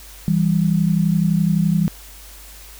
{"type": "tone pair together", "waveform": "sine", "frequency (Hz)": [164.8, 196.58], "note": ["E3", "G3"], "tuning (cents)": [0, 5], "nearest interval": "minor third", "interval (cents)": 305, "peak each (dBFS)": [-16, -18], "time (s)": [0.28, 1.88], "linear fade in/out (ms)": 0, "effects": ["added 50 Hz sine -41 dBFS peak until 2.79 s", "white hiss -42 dBFS RMS until 2.79 s"]}